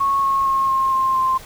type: tone with pitch steps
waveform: sine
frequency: 1100 / 1089.3 / 1078.6 / 1068.1 / 1057.6 / 1047.3 Hz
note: C#6 / C#6 / C#6 / C6 / C6 / C6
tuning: -14 / -31 / -48 / +35 / +18 / +1 cents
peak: -15 dBFS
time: 0-1.38 s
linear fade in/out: 10 ms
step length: 230 ms
effects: pink hiss -40 dBFS RMS until 1.45 s